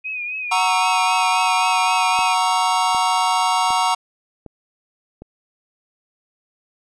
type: tone with vibrato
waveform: sine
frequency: 2489 Hz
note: D#7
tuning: in tune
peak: -24 dBFS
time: 0.04-2.35 s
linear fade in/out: 20 ms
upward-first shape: triangle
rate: 3.8 Hz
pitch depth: 67 cents each way
type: chord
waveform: square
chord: F# dominant seventh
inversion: none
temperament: equal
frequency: 740 / 932.3 / 1108.7 / 1318.5 Hz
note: F#5 / A#5 / C#6 / E6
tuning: 0 / 0 / 0 / 0 cents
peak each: -22 / -20 / -24 / -26 dBFS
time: 0.51-3.95 s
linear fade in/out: 10 ms
type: click train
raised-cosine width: 2 ms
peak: -23 dBFS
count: 5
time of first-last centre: 2.19-5.22 s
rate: 1.32 Hz
effects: resampled to 22050 Hz